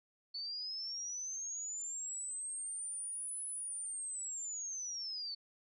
sine linear two-way sweep, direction up then down, 4435 to 10190 to 4435 Hz, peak -39 dBFS, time 0.34-5.35 s, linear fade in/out 10 ms, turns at 3.45 s, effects none

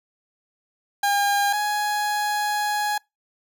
30% pulse tone pair in turn, 808 / 834.6 Hz, G#5 / G#5, -48 / +8 cents, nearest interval minor second, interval 56 cents, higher second, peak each -16 / -19 dBFS, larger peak first, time 1.03-1.53 / 1.53-2.98 s, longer second, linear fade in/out 5 ms, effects noise-tail reverb RT60 0.2 s tail -25 dB re dry

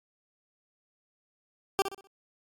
20% pulse tone with echo, 392 Hz, G4, in tune, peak -17 dBFS, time 1.79-1.82 s, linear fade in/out 0 ms, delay 63 ms, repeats 4, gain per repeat -9 dB, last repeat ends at 2.072 s, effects AAC 64 kbps

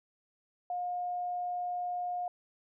sine tone, 714 Hz, F5, 38 cents sharp, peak -32 dBFS, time 0.7-2.28 s, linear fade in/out 2 ms, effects none

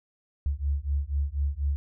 sine beating tone pair, 69 / 73.1 Hz, C#2 / D2, -7 / -7 cents, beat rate 4.1 Hz, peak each -28 dBFS, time 0.46-1.76 s, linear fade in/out 0 ms, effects none

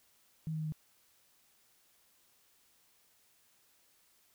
sine tone with pitch steps, 159 / 157 / 156.1 / 154.4 Hz, D#3 / D#3 / D#3 / D#3, +38 / +16 / +6 / -13 cents, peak -34 dBFS, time 0.47-0.722 s, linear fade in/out 0 ms, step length 63 ms, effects white hiss -69 dBFS RMS until 4.34 s

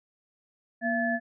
sine tone cluster, 236.4 / 678 / 1730 Hz, A#3 / E5 / A6, +24 / +49 / -30 cents, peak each -29 dBFS, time 0.81-1.2 s, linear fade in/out 50 ms, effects none

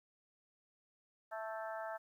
harmonic tone with a mistuned harmonic, 220 Hz, A3, in tune, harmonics 3 / 4 / 5 / 6 / 7 / 8, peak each -43 / -46 / -55 / -49 / -51 / -54 dBFS, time 1.31-1.98 s, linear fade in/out 20 ms, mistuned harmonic 7, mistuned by +30 cents, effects 12-bit

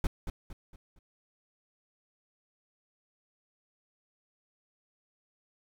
brown noise with echo, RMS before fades -27 dBFS, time 0.04-0.07 s, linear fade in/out 2 ms, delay 230 ms, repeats 4, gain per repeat -8 dB, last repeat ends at 0.99 s, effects none

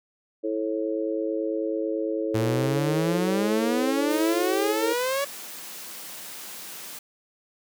harmonic tone, 109.1 Hz, A2, 14 cents flat, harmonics 3 / 4 / 5, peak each -28 / -29 / -30 dBFS, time 0.43-4.94 s, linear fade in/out 20 ms
sawtooth exponential sweep, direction up, 110.3 to 571 Hz, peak -20 dBFS, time 2.34-5.25 s, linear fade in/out 10 ms
white high-pass noise, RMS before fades -39 dBFS, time 4.1-6.99 s, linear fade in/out 5 ms, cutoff 140 Hz, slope 96 dB/octave
effects none

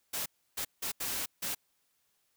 white noise bursts at uneven times, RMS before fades -35 dBFS, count 5, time 0.13-0.26 / 0.57-0.65 / 0.82-0.92 / 1-1.26 / 1.42-1.55 s, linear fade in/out 10 ms, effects white hiss -75 dBFS RMS until 2.36 s

